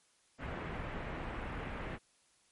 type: low-pass noise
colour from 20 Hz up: pink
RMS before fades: -41 dBFS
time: 0.38-1.99 s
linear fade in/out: 50 ms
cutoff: 2400 Hz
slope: 24 dB/octave
effects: white hiss -70 dBFS RMS until 2.51 s + MP3 48 kbps